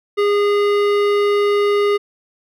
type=tone with hard clipping; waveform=sine; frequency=409.4 Hz; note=G#4; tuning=25 cents flat; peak=-15 dBFS; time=0.17-1.98 s; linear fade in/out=20 ms; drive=15 dB; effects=none